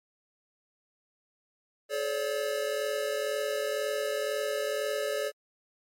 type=tone cluster; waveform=square; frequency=427.5 / 535 / 577 Hz; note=A4 / C5 / D5; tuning=-50 / +38 / -31 cents; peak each=-34 / -37 / -32 dBFS; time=1.89-5.32 s; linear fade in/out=50 ms; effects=MP3 64 kbps